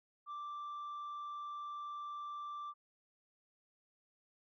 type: tone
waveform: sine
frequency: 1174.7 Hz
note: D6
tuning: in tune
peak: -39 dBFS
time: 0.26-2.74 s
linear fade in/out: 50 ms
effects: tanh soft clip ceiling -41 dBFS